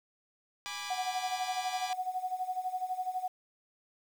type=chord; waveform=10% pulse; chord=G# diminished; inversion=none; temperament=equal with one note detuned; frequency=821.5 / 987.8 / 1174.7 Hz; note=G#5 / B5 / D6; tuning=-19 / 0 / 0 cents; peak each=-34 / -35 / -33 dBFS; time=0.66-1.93 s; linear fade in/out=0 ms
type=tone with tremolo; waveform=sine; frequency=740 Hz; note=F#5; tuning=in tune; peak=-29 dBFS; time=0.9-3.28 s; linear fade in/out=5 ms; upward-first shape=sine; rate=12 Hz; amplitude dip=80%
effects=low-pass 10000 Hz 12 dB/octave + 9-bit